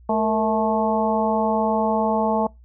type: harmonic tone with a mistuned harmonic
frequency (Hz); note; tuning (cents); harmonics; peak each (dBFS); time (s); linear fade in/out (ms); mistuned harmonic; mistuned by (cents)
217.7; A3; -18; 1 / 2 / 3 / 4 / 5; -23 / -25 / -23 / -23 / -30; 0.09-2.47; 5; 2; +89
effects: noise-tail reverb RT60 0.2 s tail -24 dB re dry + added 60 Hz sine -45 dBFS peak until 2.64 s